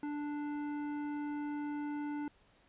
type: tone with hard clipping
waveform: sine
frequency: 293.7 Hz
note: D4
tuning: in tune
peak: -38 dBFS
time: 0.03-2.28 s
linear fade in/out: 2 ms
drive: 12 dB
effects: pink hiss -67 dBFS RMS until 2.68 s + resampled to 8000 Hz